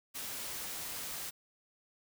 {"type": "noise", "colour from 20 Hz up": "white", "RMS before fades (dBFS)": -41, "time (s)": [0.14, 1.31], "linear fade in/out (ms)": 20, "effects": []}